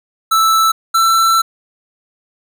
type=tone pair in turn; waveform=square; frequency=1318.5 / 1337.7 Hz; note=E6 / E6; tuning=0 / +25 cents; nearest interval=unison; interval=25 cents; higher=second; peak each=-10 dBFS; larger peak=neither; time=0.31-0.72 / 0.94-1.42 s; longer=second; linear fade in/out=10 ms; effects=none